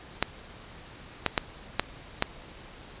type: clicks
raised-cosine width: 0.3 ms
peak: -6 dBFS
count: 5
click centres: 0.226 / 1.263 / 1.378 / 1.796 / 2.224 s
effects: pink hiss -47 dBFS RMS until 3 s + resampled to 8000 Hz